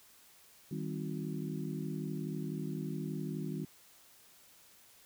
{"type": "harmonic tone with a mistuned harmonic", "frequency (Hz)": 51.91, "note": "G#1", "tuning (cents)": 0, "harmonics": [3, 4, 5, 6, 7], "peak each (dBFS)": [-39, -41, -43, -45, -46], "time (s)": [0.71, 3.65], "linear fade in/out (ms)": 5, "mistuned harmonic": 4, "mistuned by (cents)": -110, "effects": ["white hiss -61 dBFS RMS until 5.05 s"]}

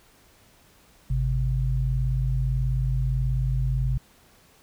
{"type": "tone pair together", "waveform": "sine", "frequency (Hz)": [51.59, 130], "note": ["G#1", "C3"], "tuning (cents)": [-11, -11], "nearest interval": "octave + major third", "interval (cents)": 1600, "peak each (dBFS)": -24, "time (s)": [1.1, 3.98], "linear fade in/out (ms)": 5, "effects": ["pink hiss -57 dBFS RMS until 4.62 s"]}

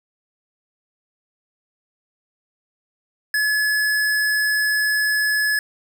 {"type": "tone", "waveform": "square", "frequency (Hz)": 1706, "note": "G#6", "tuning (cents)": 46, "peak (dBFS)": -18, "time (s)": [3.34, 5.59], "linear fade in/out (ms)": 2, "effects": []}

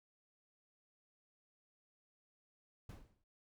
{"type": "noise with exponential decay", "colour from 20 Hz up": "brown", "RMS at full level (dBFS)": -45, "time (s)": [2.89, 3.24], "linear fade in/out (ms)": 5, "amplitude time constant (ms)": 74, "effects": []}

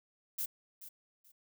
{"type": "noise with echo", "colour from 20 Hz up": "violet", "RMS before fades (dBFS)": -36, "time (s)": [0.38, 0.46], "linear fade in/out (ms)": 10, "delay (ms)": 430, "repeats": 2, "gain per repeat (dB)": -13, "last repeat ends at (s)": 1.32, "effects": []}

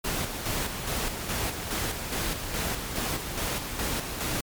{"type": "noise with tremolo", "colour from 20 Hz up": "pink", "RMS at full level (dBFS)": -29, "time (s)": [0.04, 4.41], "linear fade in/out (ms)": 10, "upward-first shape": "square", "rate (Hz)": 2.4, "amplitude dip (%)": 45, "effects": ["MP3 96 kbps"]}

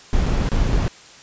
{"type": "noise with dropouts", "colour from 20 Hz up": "brown", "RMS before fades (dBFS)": -18, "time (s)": [0.13, 0.88], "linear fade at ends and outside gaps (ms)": 0, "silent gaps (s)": [[0.259, 0.264], [0.49, 0.518], [0.727, 0.731]], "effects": ["white hiss -44 dBFS RMS until 1.22 s", "resampled to 16000 Hz"]}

